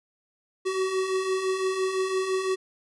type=beating tone pair; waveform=square; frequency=373.2 / 379.1 Hz; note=F#4 / F#4; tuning=+15 / +42 cents; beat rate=5.9 Hz; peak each=-33 / -26 dBFS; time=0.65-2.56 s; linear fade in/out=20 ms; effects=resampled to 22050 Hz